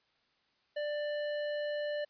sine tone with tanh clipping, 591 Hz, D5, 11 cents sharp, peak -35 dBFS, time 0.76-2.05 s, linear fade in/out 10 ms, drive 17 dB, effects white hiss -73 dBFS RMS until 2.09 s + resampled to 11025 Hz

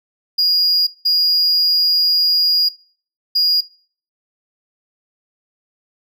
triangle tone bursts at uneven times, 4864 Hz, D#8, 40 cents flat, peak -11 dBFS, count 3, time 0.38-0.87 / 1.05-2.69 / 3.35-3.61 s, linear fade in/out 10 ms, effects noise-tail reverb RT60 0.5 s tail -23 dB re dry

